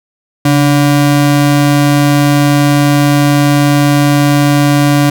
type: ring-modulated tone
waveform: square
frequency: 215.6 Hz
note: A3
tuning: 35 cents flat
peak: -4 dBFS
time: 0.45-5.1 s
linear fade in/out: 5 ms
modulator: 75.9 Hz
effects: none